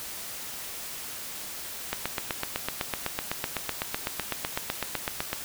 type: click train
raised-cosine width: 0.3 ms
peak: -11 dBFS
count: 28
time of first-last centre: 1.93-5.331 s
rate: 7.94 Hz
effects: white hiss -38 dBFS RMS until 5.44 s